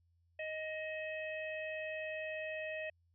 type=harmonic tone with a mistuned harmonic; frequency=625 Hz; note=D#5; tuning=8 cents sharp; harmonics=1 / 3 / 4 / 5; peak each=-41 / -45 / -45 / -58 dBFS; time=0.39-2.9 s; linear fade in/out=5 ms; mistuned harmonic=4; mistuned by=+44 cents; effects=added 85 Hz sine -70 dBFS peak until 3.14 s